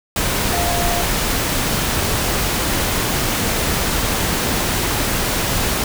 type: tone in noise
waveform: sine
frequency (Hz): 697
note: F5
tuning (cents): -4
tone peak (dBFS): -22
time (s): 0.53-1.02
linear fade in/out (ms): 2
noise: pink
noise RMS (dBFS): -19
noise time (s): 0.16-5.84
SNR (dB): -6
effects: none